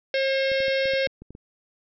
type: harmonic tone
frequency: 537 Hz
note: C5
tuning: 45 cents sharp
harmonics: 1 / 3 / 4 / 5 / 6 / 7 / 8 / 9 / 10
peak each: -22 / -31 / -30 / -35 / -37 / -36 / -39 / -43 / -39 dBFS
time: 0.14-1.07 s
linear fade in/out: 2 ms
type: clicks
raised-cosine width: 3 ms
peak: -29 dBFS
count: 9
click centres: 0.517 / 0.604 / 0.682 / 0.856 / 0.936 / 1.072 / 1.22 / 1.306 / 1.351 s
effects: none